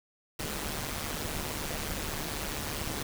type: noise with amplitude modulation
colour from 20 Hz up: pink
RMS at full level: -32 dBFS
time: 0.39-3.03 s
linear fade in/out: 5 ms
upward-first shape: sine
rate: 149 Hz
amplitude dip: 70%
effects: none